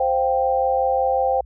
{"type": "chord", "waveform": "sine", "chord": "C suspended fourth", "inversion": "none", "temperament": "equal", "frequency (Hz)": [523.3, 698.5, 784], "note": ["C5", "F5", "G5"], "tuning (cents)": [0, 0, 0], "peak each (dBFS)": [-20, -25, -20], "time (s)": [0, 1.41], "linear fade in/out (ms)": 5, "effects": ["added 60 Hz sine -40 dBFS peak until 1.45 s"]}